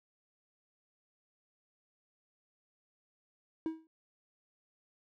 triangle tone with exponential decay, 321.2 Hz, E4, 45 cents flat, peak -27 dBFS, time 3.66-3.87 s, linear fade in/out 1 ms, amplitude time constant 45 ms, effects none

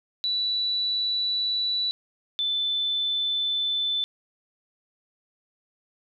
sine tone pair in turn, 3951 / 3520 Hz, B7 / A7, 0 / 0 cents, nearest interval major second, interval 200 cents, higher first, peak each -23 dBFS, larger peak neither, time 0.24-1.91 / 2.39-4.04 s, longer first, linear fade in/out 0 ms, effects none

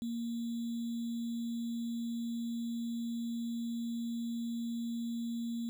sine tone with sample-and-hold, 233.1 Hz, A#3, in tune, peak -34 dBFS, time 0.02-5.69 s, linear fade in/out 0 ms, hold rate 3675 Hz, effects none

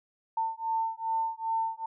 sine beating tone pair, 898 / 900.5 Hz, A5 / A5, +35 / +40 cents, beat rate 2.5 Hz, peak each -31 / -31 dBFS, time 0.37-1.86 s, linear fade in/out 5 ms, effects none

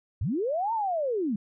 sine linear two-way sweep, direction up then down, 69.3 to 932.3 to 189.3 Hz, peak -25 dBFS, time 0.21-1.36 s, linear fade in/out 5 ms, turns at 0.73 s, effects none

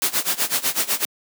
white noise with tremolo, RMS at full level -19 dBFS, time 0.02-1.05 s, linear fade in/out 0 ms, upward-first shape sine, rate 8 Hz, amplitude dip 90%, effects high-pass 200 Hz 12 dB/octave

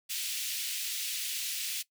pink high-pass noise, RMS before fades -35 dBFS, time 0.09-1.83 s, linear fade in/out 20 ms, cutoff 2600 Hz, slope 24 dB/octave, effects noise-tail reverb RT60 0.1 s tail -19 dB re dry

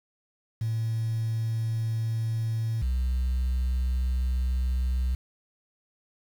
sine tone pair in turn, 112.7 / 63.25 Hz, A2 / B1, +42 / +42 cents, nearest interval minor seventh, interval 1000 cents, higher first, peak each -24 / -21 dBFS, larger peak second, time 0.61-2.82 / 2.82-5.15 s, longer second, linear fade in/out 5 ms, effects tanh soft clip ceiling -22 dBFS + 8-bit

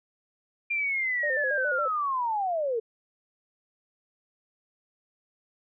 sine linear sweep, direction down, 2400 to 433.6 Hz, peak -25 dBFS, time 0.7-2.8 s, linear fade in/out 10 ms
sine tone with vibrato, 554.4 Hz, C#5, in tune, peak -29 dBFS, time 1.23-1.88 s, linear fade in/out 5 ms, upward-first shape square, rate 7.2 Hz, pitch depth 110 cents each way
effects none

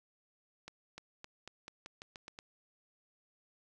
accelerating click train, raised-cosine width 0.2 ms, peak -29 dBFS, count 10, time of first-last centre 0.68-2.389 s, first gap 300 ms, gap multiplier 0.88, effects none

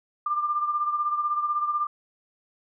sine beating tone pair, 1192 / 1208 Hz, D6 / D6, +25 / +48 cents, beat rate 16 Hz, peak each -24 / -31 dBFS, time 0.26-1.87 s, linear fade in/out 5 ms, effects none

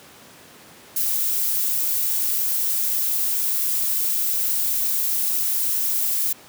violet noise, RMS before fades -22 dBFS, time 0.96-6.33 s, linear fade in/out 5 ms, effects pink hiss -46 dBFS RMS until 6.48 s + high-pass 150 Hz 12 dB/octave

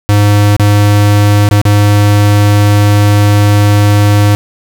square tone with dropouts, 103.1 Hz, G#2, 12 cents flat, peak -5 dBFS, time 0.09-4.35 s, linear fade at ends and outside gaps 0 ms, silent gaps 0.565-0.597 / 1.489-1.512 / 1.615-1.653 s, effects none

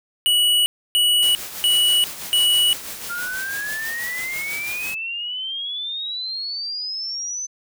square tone bursts, 2935 Hz, F#7, 15 cents flat, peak -15 dBFS, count 4, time 0.26-2.73 s, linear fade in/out 0 ms, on 400 ms, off 290 ms
white noise with tremolo, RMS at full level -31 dBFS, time 1.22-4.95 s, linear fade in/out 10 ms, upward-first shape sine, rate 6.1 Hz, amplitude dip 45%
sine exponential sweep, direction up, 1388 to 6160 Hz, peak -25 dBFS, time 3.09-7.47 s, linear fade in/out 20 ms
effects none

